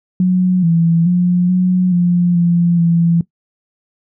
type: tone with pitch steps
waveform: sine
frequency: 182.9 / 166.7 / 178 / 182.6 / 175.6 / 172.1 / 168.7 Hz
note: F#3 / E3 / F3 / F#3 / F3 / F3 / E3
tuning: -20 / +20 / +33 / -23 / +10 / -25 / +40 cents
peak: -9 dBFS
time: 0.2-3.21 s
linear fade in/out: 2 ms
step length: 430 ms
effects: noise-tail reverb RT60 0.1 s tail -18 dB re dry